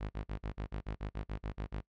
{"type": "tone bursts", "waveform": "sawtooth", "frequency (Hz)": 52, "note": "G#1", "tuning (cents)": 3, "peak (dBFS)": -32, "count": 13, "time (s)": [0, 1.813], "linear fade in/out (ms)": 20, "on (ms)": 97, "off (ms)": 46, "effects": ["noise-tail reverb RT60 0.1 s tail -21 dB re dry", "low-pass 3000 Hz 12 dB/octave"]}